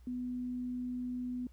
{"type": "tone", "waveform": "sine", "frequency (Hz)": 248.5, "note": "B3", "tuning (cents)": 11, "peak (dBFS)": -35, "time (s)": [0.07, 1.47], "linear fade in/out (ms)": 2, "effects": ["added 60 Hz sine -54 dBFS peak until 1.52 s", "pink hiss -72 dBFS RMS until 1.52 s"]}